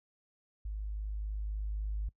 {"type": "tone with level ramp", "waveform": "sine", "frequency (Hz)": 51.91, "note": "G#1", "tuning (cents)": 0, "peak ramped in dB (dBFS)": [-35, -31], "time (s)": [0.65, 2.09], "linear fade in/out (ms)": 5, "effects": ["noise-tail reverb RT60 0.1 s tail -22 dB re dry", "tanh soft clip ceiling -27 dBFS"]}